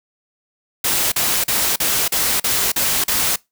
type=noise bursts; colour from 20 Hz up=white; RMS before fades=-18 dBFS; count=8; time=0.84-3.36 s; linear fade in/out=5 ms; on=280 ms; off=40 ms; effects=noise-tail reverb RT60 0.2 s tail -23 dB re dry